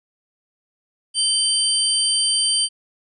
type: tone cluster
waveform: sine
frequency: 3101 / 4714 / 8890 Hz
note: G7 / D8 / C#9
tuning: -19 / +6 / +4 cents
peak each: -21 dBFS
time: 1.14-2.69 s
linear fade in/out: 50 ms
effects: none